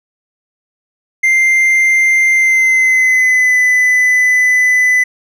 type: tone with pitch glide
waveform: triangle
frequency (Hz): 2093 to 2002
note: C7 to B6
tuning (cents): 0 to +23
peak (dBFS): -6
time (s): 1.23-5.04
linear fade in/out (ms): 10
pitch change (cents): -77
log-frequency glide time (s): 2.32-3.57
effects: none